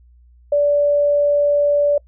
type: tone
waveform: sine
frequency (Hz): 580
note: D5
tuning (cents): -22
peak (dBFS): -12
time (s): 0.52-1.98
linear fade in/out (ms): 5
effects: noise-tail reverb RT60 0.1 s tail -26 dB re dry + added 60 Hz sine -46 dBFS peak until 2.07 s